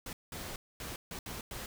pink noise bursts at uneven times, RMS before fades -42 dBFS, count 6, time 0.06-0.13 / 0.32-0.56 / 0.8-0.96 / 1.11-1.19 / 1.26-1.41 / 1.51-1.66 s, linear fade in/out 2 ms, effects none

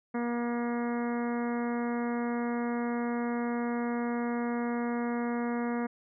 harmonic tone, 238.3 Hz, A#3, 38 cents sharp, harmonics 1 / 2 / 3 / 4 / 5 / 6 / 7 / 8 / 9, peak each -30 / -36 / -40 / -42 / -44 / -46 / -47 / -48 / -49 dBFS, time 0.14-5.87 s, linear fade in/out 10 ms, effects none

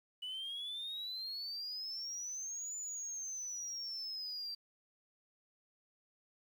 sine exponential two-way sweep, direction up then down, 2952 to 7040 to 4674 Hz, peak -38 dBFS, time 0.22-4.55 s, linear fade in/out 10 ms, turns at 2.76 s, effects tanh soft clip ceiling -38 dBFS + 11-bit

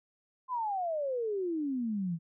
sine exponential sweep, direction down, 1046.5 to 160 Hz, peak -30 dBFS, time 0.48-2.19 s, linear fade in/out 50 ms, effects none

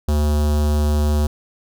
square tone with notch filter, 74.5 Hz, D2, 25 cents sharp, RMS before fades -17 dBFS, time 0.08-1.27 s, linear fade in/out 5 ms, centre 2100 Hz, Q 0.81, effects none

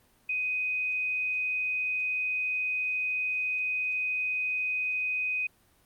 sine tone, 2503 Hz, D#7, 10 cents sharp, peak -27 dBFS, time 0.29-5.47 s, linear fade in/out 5 ms, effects pink hiss -64 dBFS RMS until 5.85 s + Opus 32 kbps

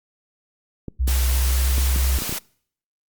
clicks, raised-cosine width 3 ms, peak -17 dBFS, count 8, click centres 0.883 / 1.078 / 1.782 / 1.961 / 2.187 / 2.221 / 2.294 / 2.326 s
sine tone with pitch glide, 64 to 65.38 Hz, C2 to C2, -38 to -1 cents, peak -17 dBFS, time 0.99-2.19 s, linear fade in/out 20 ms, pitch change +37 cents, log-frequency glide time 1.28-1.79 s
white high-pass noise, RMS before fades -28 dBFS, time 1.07-2.39 s, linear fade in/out 10 ms, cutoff 150 Hz, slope 48 dB/octave
effects noise-tail reverb RT60 0.6 s tail -25 dB re dry + Opus 48 kbps

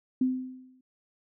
sine tone with exponential decay, 256.9 Hz, C4, 32 cents flat, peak -20 dBFS, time 0.21-0.81 s, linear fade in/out 5 ms, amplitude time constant 130 ms, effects none

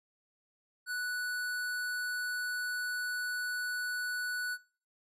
square tone, 1480 Hz, F#6, in tune, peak -34 dBFS, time 0.86-4.58 s, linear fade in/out 50 ms, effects noise-tail reverb RT60 0.4 s tail -21 dB re dry + resampled to 32000 Hz

